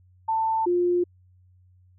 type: tone pair in turn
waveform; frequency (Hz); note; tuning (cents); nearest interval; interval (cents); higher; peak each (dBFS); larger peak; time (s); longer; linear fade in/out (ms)
sine; 890 / 353.2; A5 / F4; +20 / +20; octave + major third; 1600; first; -21 / -19; second; 0.28-0.66 / 0.66-1.04; neither; 10
effects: added 91 Hz sine -54 dBFS peak until 1.98 s